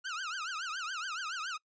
sawtooth tone with vibrato, 1396.9 Hz, F6, in tune, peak -32 dBFS, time 0.04-1.58 s, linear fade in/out 20 ms, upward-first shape triangle, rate 7.1 Hz, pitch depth 250 cents each way, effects noise-tail reverb RT60 0.1 s tail -25 dB re dry + resampled to 16000 Hz

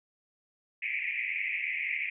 white band-pass noise, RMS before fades -33 dBFS, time 0.82-2.1 s, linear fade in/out 5 ms, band 2000 to 2500 Hz, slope 96 dB/octave, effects none

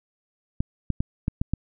clicks, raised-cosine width 5 ms, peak -11 dBFS, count 6, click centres 0.605 / 0.903 / 1.005 / 1.281 / 1.415 / 1.536 s, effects none

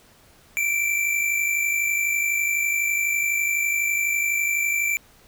square tone pair together, 2297 / 2349 Hz, D7 / D7, -39 / 0 cents, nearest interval unison, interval 39 cents, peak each -29 / -22 dBFS, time 0.57-4.97 s, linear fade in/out 0 ms, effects pink hiss -54 dBFS RMS until 5.27 s

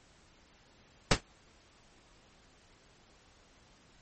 pink noise with exponential decay, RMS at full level -17 dBFS, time 1.11-1.21 s, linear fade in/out 5 ms, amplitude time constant 21 ms, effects pink hiss -62 dBFS RMS until 4.01 s + MP3 32 kbps

